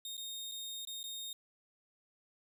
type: tone with dropouts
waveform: sawtooth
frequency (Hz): 3700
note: A#7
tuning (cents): -14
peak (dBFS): -38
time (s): 0.05-1.33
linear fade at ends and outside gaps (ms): 2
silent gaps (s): 0.169-0.177 / 0.515-0.519 / 0.851-0.872 / 1.031-1.039
effects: 11-bit